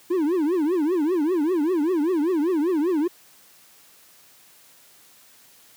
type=tone with vibrato; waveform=triangle; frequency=329.6 Hz; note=E4; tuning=in tune; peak=-17 dBFS; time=0.1-3.08 s; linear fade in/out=10 ms; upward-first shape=triangle; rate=5.1 Hz; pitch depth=280 cents each way; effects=white hiss -53 dBFS RMS until 5.76 s + high-pass 100 Hz 12 dB/octave